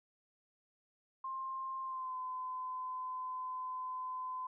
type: tone with pitch glide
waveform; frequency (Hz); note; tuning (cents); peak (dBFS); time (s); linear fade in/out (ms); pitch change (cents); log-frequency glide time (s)
sine; 1057 to 1021; C6 to C6; +17 to -43; -38; 1.24-4.47; 5; -60; 1.82-2.17
effects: none